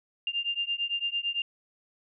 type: beating tone pair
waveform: sine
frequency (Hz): 2794 / 2802.9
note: F7 / F7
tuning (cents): 0 / +6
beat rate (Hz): 8.9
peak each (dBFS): -31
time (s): 0.27-1.42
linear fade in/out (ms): 2
effects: none